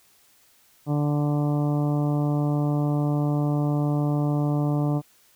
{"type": "harmonic tone", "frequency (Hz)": 146.9, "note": "D3", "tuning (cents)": 1, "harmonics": [1, 2, 3, 4, 5, 6, 7, 8], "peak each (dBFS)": [-22, -26, -36, -34, -36, -41, -42, -44], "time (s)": [0.86, 5.02], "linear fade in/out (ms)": 50, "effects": ["white hiss -59 dBFS RMS until 5.35 s"]}